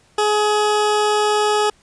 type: tone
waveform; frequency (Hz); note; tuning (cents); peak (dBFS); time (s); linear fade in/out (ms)
20% pulse; 421.1; G#4; +24; -10; 0.18-1.7; 5
effects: pink hiss -55 dBFS RMS until 1.82 s + resampled to 22050 Hz